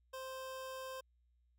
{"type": "tone", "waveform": "25% pulse", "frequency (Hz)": 523.3, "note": "C5", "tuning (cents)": 0, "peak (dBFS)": -40, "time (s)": [0.13, 1.01], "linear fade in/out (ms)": 10, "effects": ["added 60 Hz sine -70 dBFS peak until 1.58 s"]}